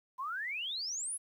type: exponential sweep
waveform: sine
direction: up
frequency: 987.8 to 11000 Hz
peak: -35 dBFS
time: 0.18-1.18 s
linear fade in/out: 20 ms
effects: 11-bit